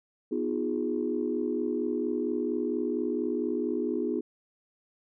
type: chord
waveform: sine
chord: F half-diminished seventh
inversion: second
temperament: equal with one note detuned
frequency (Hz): 246.9 / 311.1 / 355.5 / 415.3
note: Cb4 / Eb4 / F4 / Ab4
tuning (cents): 0 / 0 / +31 / 0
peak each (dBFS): -32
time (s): 0.31-4.21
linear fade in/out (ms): 10
effects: tanh soft clip ceiling -16 dBFS